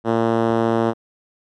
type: tone with band-pass filter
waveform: 5% pulse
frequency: 114.4 Hz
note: A#2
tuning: 32 cents flat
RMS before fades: -18 dBFS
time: 0.04-0.94 s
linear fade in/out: 50 ms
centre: 300 Hz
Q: 0.79
effects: MP3 96 kbps